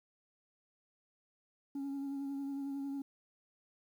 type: tone with vibrato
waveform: sine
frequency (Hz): 277.2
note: C#4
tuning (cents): 0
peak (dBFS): -34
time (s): 1.75-3.02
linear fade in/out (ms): 5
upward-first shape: triangle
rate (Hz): 11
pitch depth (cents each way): 29
effects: tanh soft clip ceiling -36 dBFS + 11-bit